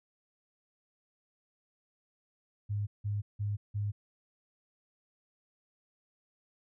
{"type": "tone bursts", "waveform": "sine", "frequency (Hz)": 103, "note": "G#2", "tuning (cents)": -14, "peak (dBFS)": -30, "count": 4, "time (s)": [2.69, 3.92], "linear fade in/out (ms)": 20, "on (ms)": 180, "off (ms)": 170, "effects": []}